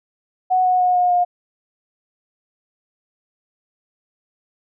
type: tone with pitch steps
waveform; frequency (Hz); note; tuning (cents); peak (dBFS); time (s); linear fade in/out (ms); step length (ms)
sine; 740 / 732.8 / 725.6 / 718.5 / 711.5; F#5 / F#5 / F#5 / F5 / F5; 0 / -17 / -34 / +49 / +32; -13; 0.5-1.25; 20; 150
effects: none